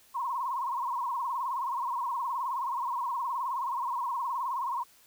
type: tone with vibrato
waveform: sine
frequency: 1012 Hz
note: B5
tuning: 42 cents sharp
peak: -29 dBFS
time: 0.14-4.84 s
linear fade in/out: 20 ms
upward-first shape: sine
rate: 19 Hz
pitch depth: 140 cents each way
effects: white hiss -60 dBFS RMS until 5.06 s